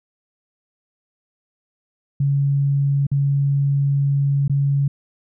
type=tone with dropouts; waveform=sine; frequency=140.1 Hz; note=C#3; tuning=19 cents sharp; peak=-15 dBFS; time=2.2-4.88 s; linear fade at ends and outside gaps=5 ms; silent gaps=3.068-3.115 / 4.48-4.496 s; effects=none